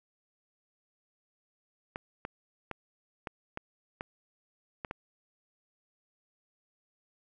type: clicks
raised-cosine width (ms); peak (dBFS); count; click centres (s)
0.5; -21; 8; 1.959 / 2.251 / 2.713 / 3.272 / 3.574 / 4.009 / 4.848 / 4.911
effects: none